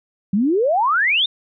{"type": "exponential sweep", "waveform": "sine", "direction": "up", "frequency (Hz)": [185, 3729], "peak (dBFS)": -14, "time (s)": [0.33, 1.26], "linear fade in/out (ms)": 5, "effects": []}